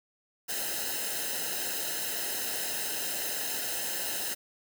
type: noise with comb filter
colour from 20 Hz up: white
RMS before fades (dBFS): -33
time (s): 0.48-4.35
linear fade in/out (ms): 20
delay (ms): 0.87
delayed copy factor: -0.8
effects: none